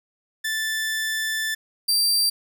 sawtooth tone pair in turn, 1760 / 4699 Hz, A6 / D8, 0 / 0 cents, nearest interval octave + perfect fourth, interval 1700 cents, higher second, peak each -20 / -15 dBFS, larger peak second, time 0.44-1.55 / 1.88-2.3 s, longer first, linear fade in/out 10 ms, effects none

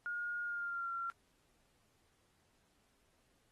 sine tone with pitch glide, 1428 to 1370.6 Hz, F6 to F6, +38 to -33 cents, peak -37 dBFS, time 0.06-1.1 s, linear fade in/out 0 ms, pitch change -71 cents, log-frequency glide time 0.43-0.91 s, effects pink hiss -75 dBFS RMS until 3.51 s + AAC 32 kbps

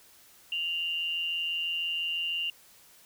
sine tone pair together, 2794 / 2960 Hz, F7 / F#7, 0 / 0 cents, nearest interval minor second, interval 100 cents, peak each -29 / -38 dBFS, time 0.52-2.5 s, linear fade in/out 2 ms, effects white hiss -57 dBFS RMS until 3.05 s

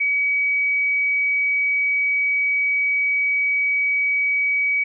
sine tone, 2270 Hz, C#7, 41 cents sharp, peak -17 dBFS, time 0-4.84 s, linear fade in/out 10 ms, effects none

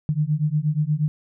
sine beating tone pair, 147.3 / 155.7 Hz, D3 / D#3, +6 / +2 cents, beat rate 8.4 Hz, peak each -22 dBFS, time 0.09-1.08 s, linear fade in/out 0 ms, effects none

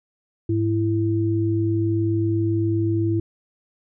sine tone pair together, 104.7 / 332.4 Hz, G#2 / E4, +15 / +15 cents, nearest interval octave + minor sixth, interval 2000 cents, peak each -21 dBFS, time 0.49-3.2 s, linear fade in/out 5 ms, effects none

